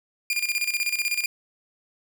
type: tone with tremolo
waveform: sawtooth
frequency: 2409 Hz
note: D7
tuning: 43 cents sharp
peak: -18 dBFS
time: 0.3-1.26 s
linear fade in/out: 2 ms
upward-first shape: square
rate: 16 Hz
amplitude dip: 70%
effects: 10-bit